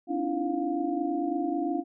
sine tone cluster, 258.6 / 288.2 / 311.4 / 336.9 / 706 Hz, C4 / D4 / D#4 / E4 / F5, -20 / -33 / +2 / +38 / +19 cents, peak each -37 / -30 / -36 / -31 / -33 dBFS, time 0.07-1.84 s, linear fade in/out 50 ms, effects none

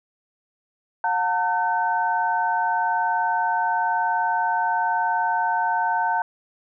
sine tone cluster, 721 / 900 / 1524 Hz, F#5 / A5 / G6, -45 / +39 / -49 cents, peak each -26 / -21 / -27 dBFS, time 1.04-6.22 s, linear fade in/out 2 ms, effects none

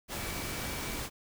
sine tone in noise, 2297 Hz, D7, 39 cents flat, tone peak -46 dBFS, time 0.15-1 s, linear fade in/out 50 ms, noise pink, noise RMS -37 dBFS, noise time 0.08-1.1 s, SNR -12 dB, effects none

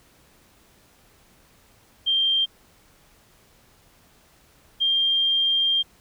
sine tone pair in turn, 3173 / 3193 Hz, G7 / G7, +20 / +31 cents, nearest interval unison, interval 11 cents, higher second, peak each -18 dBFS, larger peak neither, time 2.06-2.46 / 4.8-5.83 s, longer second, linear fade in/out 20 ms, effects pink hiss -57 dBFS RMS until 6 s

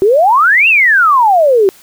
sine exponential two-way sweep, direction up then down, 370 to 2794 to 370 Hz, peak -5 dBFS, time 0.02-1.69 s, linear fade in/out 0 ms, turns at 0.68 s, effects white hiss -42 dBFS RMS until 1.82 s

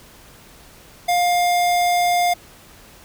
square tone, 706 Hz, F5, 19 cents sharp, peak -16 dBFS, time 1.08-2.34 s, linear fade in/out 10 ms, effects pink hiss -46 dBFS RMS until 3.04 s

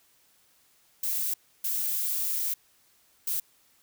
violet noise bursts at uneven times, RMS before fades -29 dBFS, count 3, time 1.03-1.34 / 1.64-2.54 / 3.27-3.4 s, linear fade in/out 5 ms, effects white hiss -64 dBFS RMS until 3.82 s

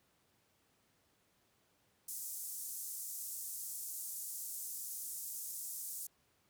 white band-pass noise, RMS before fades -44 dBFS, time 2.08-6.07 s, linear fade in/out 5 ms, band 6700 to 15000 Hz, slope 24 dB/octave, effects pink hiss -74 dBFS RMS until 6.49 s + high-pass 80 Hz 12 dB/octave

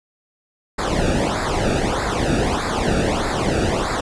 brown noise with flanger, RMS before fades -20 dBFS, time 0.78-4.01 s, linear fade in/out 10 ms, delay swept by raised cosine 0.33 to 0.98 ms, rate 1.6 Hz, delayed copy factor -0.85, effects resampled to 22050 Hz

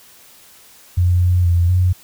sine tone with pitch steps, 88.9 / 89.5 / 86.5 / 90.9 Hz, F2 / F2 / F2 / F#2, +31 / +43 / -16 / -30 cents, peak -11 dBFS, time 0.97-1.93 s, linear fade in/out 10 ms, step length 240 ms, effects white hiss -46 dBFS RMS until 2.03 s

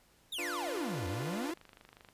45% pulse exponential two-way sweep, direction down then up, 3854 to 85 to 357.4 Hz, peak -36 dBFS, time 0.32-1.54 s, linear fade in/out 5 ms, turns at 1.07 s
sawtooth chord, B diminished, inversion first, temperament equal, 293.7 / 349.2 / 493.9 Hz, D4 / F4 / B4, 0 / 0 / 0 cents, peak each -40 / -37 / -42 dBFS, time 0.38-1.52 s, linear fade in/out 10 ms
click train, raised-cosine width 0.3 ms, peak -37 dBFS, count 27, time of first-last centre 1.06-2.088 s, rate 25.3 Hz
effects pink hiss -66 dBFS RMS until 2.13 s + resampled to 32000 Hz

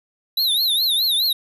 square tone with vibrato, 3886 Hz, B7, 29 cents flat, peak -17 dBFS, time 0.37-1.33 s, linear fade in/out 5 ms, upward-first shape triangle, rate 4.8 Hz, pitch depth 200 cents each way, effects none

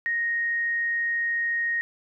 sine tone, 1867 Hz, A#6, 2 cents sharp, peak -23 dBFS, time 0.06-1.81 s, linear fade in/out 0 ms, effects none

